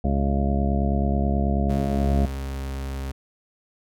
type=harmonic tone; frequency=69.3 Hz; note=C#2; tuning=in tune; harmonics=1 / 2 / 3 / 4 / 5 / 6 / 8 / 9 / 10; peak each=-22 / -28 / -25 / -33 / -35 / -35 / -36 / -35 / -31 dBFS; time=0.04-2.26 s; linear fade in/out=5 ms
type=tone with pitch glide; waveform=40% pulse; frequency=68 to 67.45 Hz; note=C#2 to C#2; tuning=-33 to -47 cents; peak=-27 dBFS; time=1.69-3.12 s; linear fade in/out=10 ms; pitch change=-14 cents; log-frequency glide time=2.18-2.64 s
effects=none